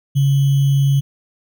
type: tone with sample-and-hold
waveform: sine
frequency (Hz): 138.59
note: C#3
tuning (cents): 0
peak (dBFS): -11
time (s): 0.15-1.01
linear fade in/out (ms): 20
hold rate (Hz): 3150
effects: none